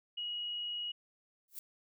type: tone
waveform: sine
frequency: 2900 Hz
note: F#7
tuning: 35 cents flat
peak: -36 dBFS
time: 0.17-0.92 s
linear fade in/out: 10 ms
type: noise with exponential growth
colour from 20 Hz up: violet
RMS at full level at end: -39 dBFS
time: 1.48-1.59 s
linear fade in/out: 2 ms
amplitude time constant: 23 ms
effects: none